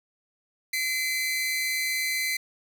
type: tone pair together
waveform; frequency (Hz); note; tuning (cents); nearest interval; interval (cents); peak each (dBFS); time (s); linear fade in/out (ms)
sawtooth; 2044 / 2320; C7 / D7; -41 / -22; major second; 219; -23 / -29; 0.73-2.37; 5
effects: none